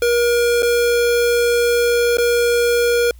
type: tone with dropouts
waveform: square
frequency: 476.5 Hz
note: A#4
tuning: 38 cents sharp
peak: -14 dBFS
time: 0.02-3.11 s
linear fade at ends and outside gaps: 2 ms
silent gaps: 0.623-0.629 / 2.171-2.183 s
effects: added 60 Hz sine -38 dBFS peak until 3.19 s + white hiss -56 dBFS RMS until 3.19 s